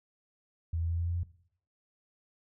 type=tone with pitch steps; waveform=sine; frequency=82.7 / 83.52 / 84.34 / 85.17 / 86.01 / 86.86 Hz; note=E2 / E2 / E2 / F2 / F2 / F2; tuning=+6 / +23 / +40 / -43 / -26 / -9 cents; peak=-29 dBFS; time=0.73-1.234 s; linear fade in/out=5 ms; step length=84 ms; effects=noise-tail reverb RT60 0.6 s tail -17 dB re dry